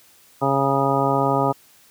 harmonic tone, 137.4 Hz, C#3, 15 cents flat, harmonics 1 / 2 / 3 / 4 / 5 / 6 / 7 / 9, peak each -25 / -25 / -25 / -25 / -25 / -25 / -25 / -25 dBFS, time 0.41-1.53 s, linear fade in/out 20 ms, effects white hiss -53 dBFS RMS until 1.9 s + high-pass 60 Hz 12 dB/octave

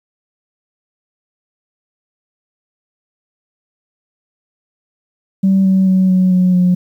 sine tone with pitch steps, 192.5 / 189.96 / 187.45 / 184.98 / 182.54 / 180.13 Hz, G3 / F#3 / F#3 / F#3 / F#3 / F#3, -31 / +46 / +23 / 0 / -23 / -46 cents, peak -7 dBFS, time 5.43-6.75 s, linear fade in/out 10 ms, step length 220 ms, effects tanh soft clip ceiling -5 dBFS + 8-bit

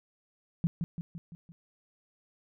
sine tone with echo, 168.7 Hz, E3, 40 cents sharp, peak -23 dBFS, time 0.64-0.67 s, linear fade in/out 0 ms, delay 170 ms, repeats 5, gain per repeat -5 dB, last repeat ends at 1.52 s, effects none

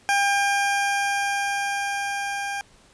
20% pulse tone with level ramp, 801 Hz, G5, 37 cents sharp, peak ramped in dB -13 to -22 dBFS, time 0.09-2.61 s, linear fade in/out 0 ms, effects pink hiss -55 dBFS RMS until 2.93 s + resampled to 22050 Hz

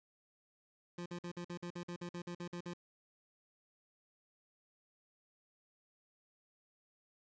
25% pulse tone bursts, 174.61 Hz, F3, in tune, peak -38 dBFS, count 14, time 0.98-2.736 s, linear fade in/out 5 ms, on 79 ms, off 50 ms, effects resampled to 16000 Hz + 11-bit

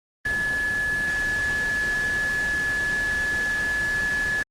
sine tone in noise, 1709 Hz, G#6, 49 cents sharp, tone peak -22 dBFS, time 0.25-4.43 s, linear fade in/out 5 ms, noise pink, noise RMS -34 dBFS, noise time 0.25-4.43 s, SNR +9 dB, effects low-pass 9000 Hz 12 dB/octave + Opus 32 kbps

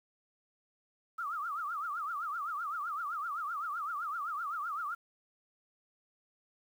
sine tone with vibrato, 1263 Hz, D#6, 26 cents sharp, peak -34 dBFS, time 1.18-4.95 s, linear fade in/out 10 ms, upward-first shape triangle, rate 7.8 Hz, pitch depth 220 cents each way, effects 10-bit

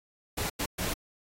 pink noise bursts at uneven times, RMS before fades -32 dBFS, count 3, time 0.37-0.5 / 0.59-0.66 / 0.78-0.94 s, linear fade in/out 10 ms, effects AAC 48 kbps

